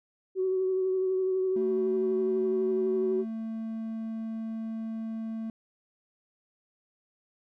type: tone with vibrato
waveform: sine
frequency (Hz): 375.5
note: F#4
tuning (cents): +26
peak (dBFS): -24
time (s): 0.35-3.25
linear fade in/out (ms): 50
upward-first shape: triangle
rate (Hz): 12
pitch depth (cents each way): 25
type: tone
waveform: triangle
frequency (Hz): 223.4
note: A3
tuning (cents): +27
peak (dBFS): -30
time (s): 1.56-5.5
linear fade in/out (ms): 2
effects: tanh soft clip ceiling -18 dBFS